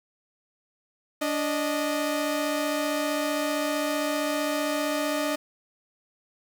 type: tone pair together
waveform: sawtooth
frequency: 290.8 / 617 Hz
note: D4 / D#5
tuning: -17 / -15 cents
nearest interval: octave + minor second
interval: 1302 cents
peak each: -24 dBFS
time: 1.21-5.36 s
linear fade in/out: 10 ms
effects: 8-bit